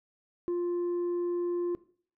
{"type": "tone with tanh clipping", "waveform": "sine", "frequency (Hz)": 350, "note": "F4", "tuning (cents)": 4, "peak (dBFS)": -28, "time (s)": [0.48, 1.75], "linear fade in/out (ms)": 0, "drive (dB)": 2, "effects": ["noise-tail reverb RT60 0.5 s tail -18 dB re dry"]}